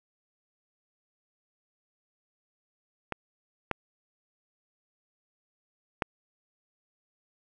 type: clicks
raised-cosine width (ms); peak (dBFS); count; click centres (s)
0.5; -16 / -12 / -11; 3; 3.123 / 3.713 / 6.022
effects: none